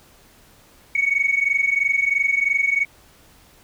sine tone pair together, 2217 / 2240 Hz, C#7 / C#7, 0 / +18 cents, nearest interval unison, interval 18 cents, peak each -19 / -19 dBFS, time 0.95-2.85 s, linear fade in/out 5 ms, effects tanh soft clip ceiling -10 dBFS + pink hiss -52 dBFS RMS until 3.63 s

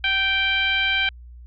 sine tone with frequency modulation, 2349 Hz, D7, in tune, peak -18 dBFS, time 0.04-1.09 s, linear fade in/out 2 ms, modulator 790 Hz, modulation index 1.3, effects added 60 Hz sine -39 dBFS peak until 1.46 s

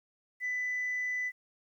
sine tone, 1995 Hz, B6, 17 cents sharp, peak -29 dBFS, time 0.4-1.32 s, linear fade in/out 50 ms, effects tanh soft clip ceiling -28 dBFS + 11-bit

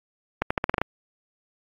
accelerating click train, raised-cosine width 0.5 ms, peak -7 dBFS, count 8, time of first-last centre 0.42-0.816 s, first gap 85 ms, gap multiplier 0.86, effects AAC 32 kbps

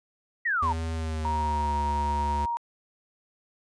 sine exponential sweep, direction down, 1975.5 to 867 Hz, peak -23 dBFS, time 0.45-0.73 s, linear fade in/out 10 ms
square tone with pitch glide, 81.5 to 73.03 Hz, E2 to D2, -19 to -9 cents, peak -29 dBFS, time 0.62-2.46 s, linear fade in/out 10 ms, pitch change -190 cents, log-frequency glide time 0.92-1.75 s
sine tone, 940 Hz, A#5, 14 cents sharp, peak -26 dBFS, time 1.25-2.57 s, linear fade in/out 0 ms
effects resampled to 22050 Hz

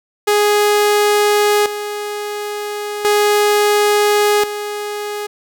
sawtooth tone with tremolo, 415.3 Hz, G#4, in tune, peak -7 dBFS, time 0.27-5.27 s, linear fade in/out 10 ms, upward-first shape square, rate 0.36 Hz, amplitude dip 70%, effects none

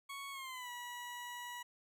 20% pulse tone with pitch glide, 1108.7 to 970.8 Hz, C#6 to B5, 0 to -30 cents, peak -39 dBFS, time 0.09-1.63 s, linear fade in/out 10 ms, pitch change -230 cents, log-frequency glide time 0.31-0.7 s, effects none

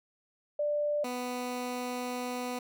sine / 15% pulse tone pair in turn, 590 / 248.1 Hz, D5 / B3, +8 / +8 cents, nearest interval octave + minor third, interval 1500 cents, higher first, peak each -27 dBFS, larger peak neither, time 0.59-1.04 / 1.04-2.59 s, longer second, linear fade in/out 5 ms, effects none

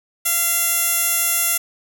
15% pulse tone with band-pass filter, 686 Hz, F5, 31 cents flat, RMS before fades -19 dBFS, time 0.25-1.58 s, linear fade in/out 10 ms, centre 12000 Hz, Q 1.6, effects 7-bit

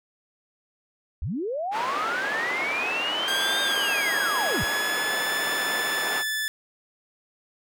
sine linear two-way sweep, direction up then down, 51.91 to 3694 to 51.91 Hz, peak -26 dBFS, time 1.22-4.64 s, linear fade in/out 0 ms, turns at 3.62 s
white band-pass noise, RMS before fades -31 dBFS, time 1.71-6.24 s, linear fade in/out 50 ms, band 330 to 1700 Hz, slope 12 dB/octave
sawtooth tone with pitch glide, 1589 to 1742.9 Hz, G6 to A6, +23 to -17 cents, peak -22 dBFS, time 3.28-6.48 s, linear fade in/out 0 ms, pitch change +160 cents, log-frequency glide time 3.49-5.29 s
effects none

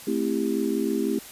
sine chord, A minor seventh, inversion none, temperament just, 220 / 264 / 330 / 396 Hz, A3 / C4 / E4 / G4, 0 / +16 / +2 / +18 cents, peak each -28 dBFS, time 0.07-1.19 s, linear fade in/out 5 ms, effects white hiss -43 dBFS RMS until 1.31 s + resampled to 32000 Hz

